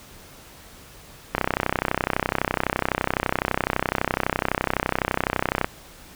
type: click train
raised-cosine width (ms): 0.5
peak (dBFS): -5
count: 138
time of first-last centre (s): 1.35-5.645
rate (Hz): 31.9
effects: pink hiss -46 dBFS RMS until 6.15 s